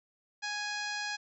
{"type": "harmonic tone with a mistuned harmonic", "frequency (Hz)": 830.6, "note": "G#5", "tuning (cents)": 0, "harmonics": [1, 2, 3, 4, 5, 6, 7, 8, 9], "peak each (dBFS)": [-41, -37, -42, -47, -43, -43, -48, -51, -54], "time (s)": [0.42, 1.17], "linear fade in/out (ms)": 20, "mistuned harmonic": 9, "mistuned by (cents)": -19, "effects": []}